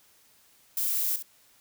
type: noise with echo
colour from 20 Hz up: violet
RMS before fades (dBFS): -28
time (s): 0.77-1.16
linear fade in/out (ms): 2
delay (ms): 65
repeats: 1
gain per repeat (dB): -10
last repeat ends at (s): 1.225
effects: white hiss -61 dBFS RMS until 1.6 s